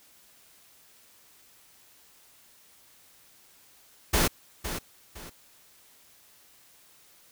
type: noise with echo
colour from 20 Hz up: pink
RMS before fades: -23 dBFS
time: 4.13-4.28 s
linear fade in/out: 10 ms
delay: 510 ms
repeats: 2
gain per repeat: -10 dB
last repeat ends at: 5.3 s
effects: white hiss -58 dBFS RMS until 7.31 s